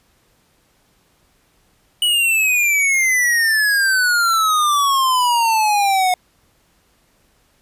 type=exponential sweep; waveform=square; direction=down; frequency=2960 to 724 Hz; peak=-14 dBFS; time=2.02-6.14 s; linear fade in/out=2 ms; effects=pink hiss -59 dBFS RMS until 7.61 s + resampled to 32000 Hz